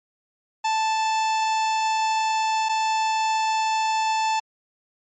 45% pulse tone pair in turn, 879 / 879 Hz, A5 / A5, -2 / -2 cents, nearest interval unison, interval 0 cents, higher neither, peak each -20 dBFS, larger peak neither, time 0.64-2.69 / 2.69-4.4 s, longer first, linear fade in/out 10 ms, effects MP3 32 kbps

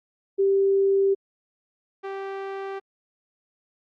sine / sawtooth tone pair in turn, 392 / 390.4 Hz, G4 / G4, 0 / -7 cents, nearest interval unison, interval 7 cents, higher first, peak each -17 / -26 dBFS, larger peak first, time 0.38-1.15 / 2.03-2.8 s, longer neither, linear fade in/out 20 ms, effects low-pass 2000 Hz 12 dB/octave + Opus 32 kbps

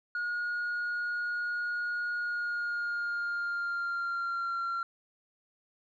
sine tone with pitch glide, 1439 to 1372.4 Hz, F#6 to F6, -49 to -31 cents, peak -28 dBFS, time 0.15-4.83 s, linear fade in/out 2 ms, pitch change -82 cents, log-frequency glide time 2.17-4.6 s, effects tanh soft clip ceiling -29 dBFS

